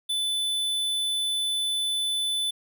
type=tone; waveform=square; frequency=3500 Hz; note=A7; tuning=10 cents flat; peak=-25 dBFS; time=0.09-2.51 s; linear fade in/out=10 ms; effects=none